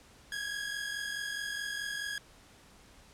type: tone pair together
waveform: sawtooth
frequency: 1624 / 1668.7 Hz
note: G#6 / G#6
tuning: -39 / +8 cents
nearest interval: unison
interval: 47 cents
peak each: -36 / -33 dBFS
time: 0.32-2.18 s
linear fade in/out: 2 ms
effects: pink hiss -58 dBFS RMS until 3.13 s + low-pass 10000 Hz 12 dB/octave